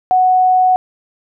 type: tone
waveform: sine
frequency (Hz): 740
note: F#5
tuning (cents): 0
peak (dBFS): -8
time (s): 0.11-0.76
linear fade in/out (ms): 0
effects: none